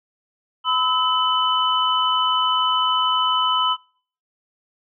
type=tone cluster; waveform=sine; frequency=1007 / 1294 / 3010 Hz; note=B5 / E6 / F#7; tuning=+33 / -32 / +29 cents; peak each=-21 dBFS; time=0.64-3.77 s; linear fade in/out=50 ms; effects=noise-tail reverb RT60 0.5 s tail -24 dB re dry